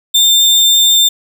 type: tone with sample-and-hold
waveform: sine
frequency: 3597 Hz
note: A7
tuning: 37 cents sharp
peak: -6 dBFS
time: 0.14-1.09 s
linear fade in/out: 10 ms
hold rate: 11025 Hz
effects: none